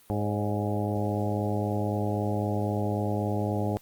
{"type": "harmonic tone with a mistuned harmonic", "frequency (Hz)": 103.83, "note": "G#2", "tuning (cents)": 0, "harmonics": [1, 2, 3, 4, 5, 6, 7, 8], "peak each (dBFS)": [-29, -32, -34, -35, -36, -37, -37, -38], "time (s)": [0.1, 3.77], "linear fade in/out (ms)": 0, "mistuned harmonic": 5, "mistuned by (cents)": 47, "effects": ["white hiss -58 dBFS RMS until 3.81 s", "Opus 32 kbps"]}